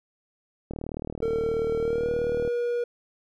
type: click train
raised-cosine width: 2 ms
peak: -20 dBFS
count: 69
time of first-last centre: 0.71-2.476 s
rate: 38.5 Hz
type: tone with pitch glide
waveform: triangle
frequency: 453.8 to 479.4 Hz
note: A#4 to A#4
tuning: -47 to +48 cents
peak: -22 dBFS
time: 1.22-2.84 s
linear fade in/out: 5 ms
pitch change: +95 cents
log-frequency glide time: 1.8-2.1 s
effects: none